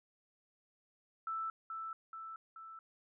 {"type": "tone with echo", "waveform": "sine", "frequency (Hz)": 1322, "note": "E6", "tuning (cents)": 5, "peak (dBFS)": -36, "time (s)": [1.27, 1.5], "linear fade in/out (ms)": 2, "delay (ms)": 430, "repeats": 3, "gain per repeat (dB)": -4, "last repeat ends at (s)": 2.79, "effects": []}